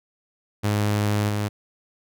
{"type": "tone with level steps", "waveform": "sawtooth", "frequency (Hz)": 104.1, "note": "G#2", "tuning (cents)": 5, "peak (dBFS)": [-16, -19], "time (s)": [0.63, 1.49], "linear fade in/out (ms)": 20, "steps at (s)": 1.28, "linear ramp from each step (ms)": 20, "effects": []}